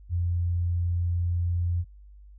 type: tone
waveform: sine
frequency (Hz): 87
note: F2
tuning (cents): -6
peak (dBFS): -23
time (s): 0.09-1.85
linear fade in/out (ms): 50
effects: added 50 Hz sine -46 dBFS peak until 2.38 s